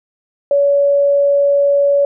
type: tone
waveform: sine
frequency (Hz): 566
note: C#5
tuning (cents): +36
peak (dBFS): -9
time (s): 0.51-2.05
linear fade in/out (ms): 2
effects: none